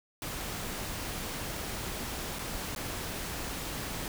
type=noise with dropouts; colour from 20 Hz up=pink; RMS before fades=-37 dBFS; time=0.22-4.08 s; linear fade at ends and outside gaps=1 ms; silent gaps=2.387-2.391 / 2.75-2.761 s; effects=none